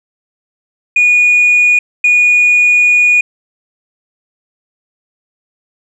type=tone bursts at uneven times; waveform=sine; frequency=2453 Hz; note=D#7; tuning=25 cents flat; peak=-4 dBFS; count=2; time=0.96-1.79 / 2.04-3.21 s; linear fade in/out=5 ms; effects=tanh soft clip ceiling -3 dBFS